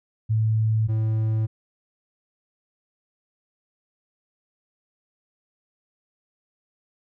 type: tone pair in turn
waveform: sine / triangle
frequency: 110 / 110 Hz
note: A2 / A2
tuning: 0 / 0 cents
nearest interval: unison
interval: 0 cents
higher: neither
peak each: -18 dBFS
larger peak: neither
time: 0.29-0.88 / 0.88-1.47 s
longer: neither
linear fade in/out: 20 ms
effects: none